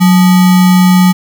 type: tone with sample-and-hold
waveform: sine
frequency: 182.9 Hz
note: F#3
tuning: 20 cents flat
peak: -3 dBFS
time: 0-1.13 s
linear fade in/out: 20 ms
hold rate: 1050 Hz
effects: none